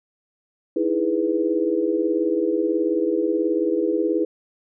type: chord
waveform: sine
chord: E major seventh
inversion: third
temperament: equal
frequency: 311.1 / 329.6 / 415.3 / 493.9 Hz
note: D#4 / E4 / G#4 / B4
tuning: 0 / 0 / 0 / 0 cents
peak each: -27 / -22 / -24 / -25 dBFS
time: 0.76-4.25 s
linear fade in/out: 5 ms
effects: none